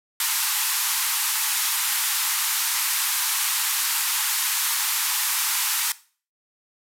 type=band-pass noise; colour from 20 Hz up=white; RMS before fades=-24 dBFS; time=0.2-5.92 s; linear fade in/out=2 ms; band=820 to 15000 Hz; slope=96 dB/octave; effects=noise-tail reverb RT60 0.4 s tail -18 dB re dry